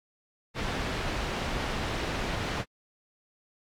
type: low-pass noise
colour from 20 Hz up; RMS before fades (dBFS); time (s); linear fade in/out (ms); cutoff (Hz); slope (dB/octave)
pink; -32; 0.54-2.65; 50; 3700; 12
effects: AAC 64 kbps